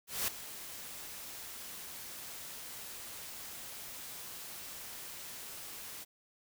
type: noise with ADSR envelope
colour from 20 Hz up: white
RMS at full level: -32 dBFS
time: 0.07-6.05 s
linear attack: 210 ms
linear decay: 3 ms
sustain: -14 dB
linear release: 24 ms
effects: none